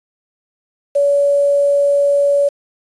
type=tone with quantisation; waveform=sine; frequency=568 Hz; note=C#5; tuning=42 cents sharp; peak=-10 dBFS; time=0.95-2.49 s; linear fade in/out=10 ms; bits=6; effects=resampled to 24000 Hz